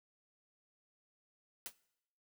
white noise with exponential decay, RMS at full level -39 dBFS, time 1.66-1.74 s, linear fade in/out 0 ms, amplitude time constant 17 ms, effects noise-tail reverb RT60 0.8 s tail -21 dB re dry

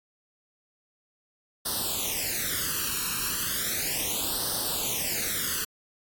white noise with flanger, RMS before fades -29 dBFS, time 1.65-5.65 s, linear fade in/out 10 ms, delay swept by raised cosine 0.21 to 0.73 ms, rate 0.35 Hz, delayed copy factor +0.9, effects AAC 64 kbps

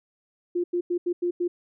sine tone bursts at uneven times, 351.1 Hz, F4, 9 cents sharp, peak -22 dBFS, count 6, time 0.55-0.64 / 0.73-0.81 / 0.9-0.98 / 1.06-1.13 / 1.22-1.31 / 1.4-1.48 s, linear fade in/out 10 ms, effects none

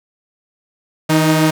sawtooth tone pair together, 158.99 / 310.9 Hz, D#3 / D#4, +38 / -1 cents, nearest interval octave, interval 1161 cents, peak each -10 dBFS, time 1.09-1.51 s, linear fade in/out 10 ms, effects none

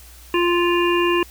harmonic tone, 348.5 Hz, F4, 4 cents flat, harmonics 1 / 3 / 5 / 7 / 8, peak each -17 / -22 / -28 / -28 / -25 dBFS, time 0.34-1.23 s, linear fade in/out 2 ms, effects added 60 Hz sine -43 dBFS peak until 1.3 s + white hiss -46 dBFS RMS until 1.3 s

